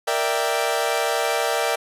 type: chord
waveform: sawtooth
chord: E half-diminished seventh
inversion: second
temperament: equal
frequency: 466.2 / 587.3 / 659.3 / 784 Hz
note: Bb4 / D5 / E5 / G5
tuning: 0 / 0 / 0 / 0 cents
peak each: -22 dBFS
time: 0.07-1.76 s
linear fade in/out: 10 ms
effects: resampled to 32000 Hz